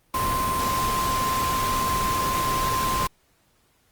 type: tone in noise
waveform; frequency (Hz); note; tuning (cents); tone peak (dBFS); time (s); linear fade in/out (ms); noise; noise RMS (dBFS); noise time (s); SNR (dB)
sine; 1043; C6; -6; -23; 0.14-3.07; 2; pink; -28; 0.14-3.07; +2
effects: pink hiss -64 dBFS RMS until 3.91 s + Opus 32 kbps